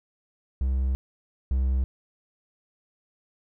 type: tone pair in turn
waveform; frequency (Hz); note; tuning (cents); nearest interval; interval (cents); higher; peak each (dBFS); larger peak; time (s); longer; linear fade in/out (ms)
triangle; 65.41 / 65.12; C2 / C2; 0 / -8; unison; 8; first; -20 / -19; second; 0.61-0.95 / 1.51-1.84; first; 0
effects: none